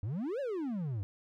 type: exponential two-way sweep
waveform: triangle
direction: up then down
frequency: 92 to 587.3 to 92 Hz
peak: -31 dBFS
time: 0.03-1.03 s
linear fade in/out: 0 ms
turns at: 0.4 s
effects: none